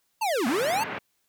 square linear two-way sweep, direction down then up, 932.3 to 211.1 to 932.3 Hz, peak -24 dBFS, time 0.21-0.84 s, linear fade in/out 10 ms, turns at 0.47 s
white band-pass noise, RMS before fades -34 dBFS, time 0.46-0.99 s, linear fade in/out 10 ms, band 110 to 2200 Hz, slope 24 dB/octave
effects white hiss -72 dBFS RMS until 1.28 s

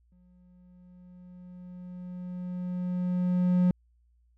triangle tone with exponential growth, 180 Hz, F#3, 47 cents flat, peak -17 dBFS, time 0.12-3.71 s, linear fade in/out 2 ms, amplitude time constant 780 ms, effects added 59 Hz sine -62 dBFS peak until 4.37 s

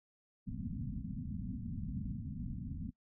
white low-pass noise, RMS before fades -41 dBFS, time 0.46-2.91 s, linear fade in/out 20 ms, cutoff 260 Hz, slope 96 dB/octave, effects noise-tail reverb RT60 0.1 s tail -23 dB re dry

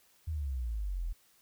sine exponential sweep, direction down, 82.41 to 39 Hz, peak -32 dBFS, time 0.27-1.13 s, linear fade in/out 10 ms, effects white hiss -66 dBFS RMS until 1.41 s

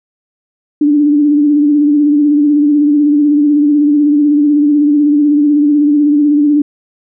sine tone with vibrato, 293.7 Hz, D4, in tune, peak -6 dBFS, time 0.81-6.62 s, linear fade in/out 5 ms, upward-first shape sine, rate 16 Hz, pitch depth 43 cents each way, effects none

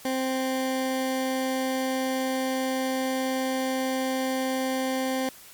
20% pulse tone, 261.6 Hz, C4, in tune, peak -20 dBFS, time 0.05-5.29 s, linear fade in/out 2 ms, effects white hiss -48 dBFS RMS until 5.53 s + MP3 96 kbps

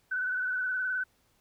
sine tone with vibrato, 1500 Hz, F#6, 23 cents sharp, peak -28 dBFS, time 0.11-1.04 s, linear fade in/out 10 ms, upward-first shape square, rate 19 Hz, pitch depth 28 cents each way, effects pink hiss -69 dBFS RMS until 1.4 s

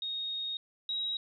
sine tone pair in turn, 3729 / 3829 Hz, A#7 / A#7, 0 / +46 cents, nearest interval unison, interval 46 cents, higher second, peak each -33 / -31 dBFS, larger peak second, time 0.02-0.57 / 0.89-1.17 s, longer first, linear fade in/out 2 ms, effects none

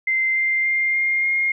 sine tone with pitch steps, 2080 / 2093 / 2107 / 2120 / 2134 Hz, C7 / C7 / C7 / C7 / C7, -11 / 0 / +12 / +22 / +34 cents, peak -17 dBFS, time 0.07-1.52 s, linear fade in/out 5 ms, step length 290 ms, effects none

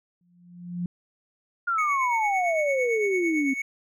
sine tone with exponential growth, 175.9 Hz, F3, 13 cents sharp, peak -24 dBFS, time 0.21-0.86 s, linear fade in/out 2 ms, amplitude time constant 140 ms
sine exponential sweep, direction down, 1429 to 261.6 Hz, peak -22 dBFS, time 1.67-3.54 s, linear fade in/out 10 ms
triangle tone with tremolo, 2217 Hz, C#7, in tune, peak -23 dBFS, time 1.78-3.62 s, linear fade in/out 5 ms, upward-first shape triangle, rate 8.9 Hz, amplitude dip 65%
effects none

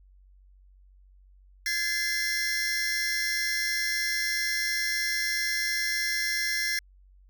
45% pulse tone cluster, 1609 / 1712 / 2065 / 4179 / 5550 Hz, G6 / A6 / C7 / C8 / F8, +45 / -48 / -23 / -3 / -12 cents, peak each -38 / -32 / -30 / -38 / -32 dBFS, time 1.66-6.79 s, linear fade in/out 2 ms, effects added 47 Hz sine -53 dBFS peak until 7.29 s

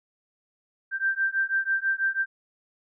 sine beating tone pair, 1568 / 1574.1 Hz, G6 / G6, 0 / +7 cents, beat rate 6.1 Hz, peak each -26 dBFS, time 0.91-2.26 s, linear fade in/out 50 ms, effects none

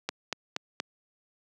click train, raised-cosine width 0.2 ms, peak -12 dBFS, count 4, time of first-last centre 0.09-0.801 s, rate 4.22 Hz, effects high-pass 200 Hz 12 dB/octave

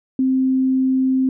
sine tone, 261.6 Hz, C4, in tune, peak -14 dBFS, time 0.19-1.29 s, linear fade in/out 2 ms, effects none

